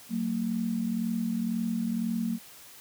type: tone pair together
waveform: sine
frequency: 186.63 / 228.6 Hz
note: F#3 / A#3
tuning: +15 / -34 cents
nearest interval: major third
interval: 351 cents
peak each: -32 / -28 dBFS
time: 0.09-2.39 s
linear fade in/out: 50 ms
effects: white hiss -50 dBFS RMS until 2.8 s + high-pass 60 Hz 12 dB/octave